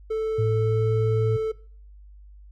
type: tone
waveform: triangle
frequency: 440 Hz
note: A4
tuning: in tune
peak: -21 dBFS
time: 0.1-1.52 s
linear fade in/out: 10 ms
type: tone with pitch glide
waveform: sine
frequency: 110 to 111.66 Hz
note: A2 to A2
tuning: 0 to +26 cents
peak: -21 dBFS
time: 0.38-1.37 s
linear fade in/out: 10 ms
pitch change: +26 cents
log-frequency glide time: 0.53-0.92 s
effects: noise-tail reverb RT60 0.5 s tail -22 dB re dry + added 50 Hz sine -44 dBFS peak until 2.51 s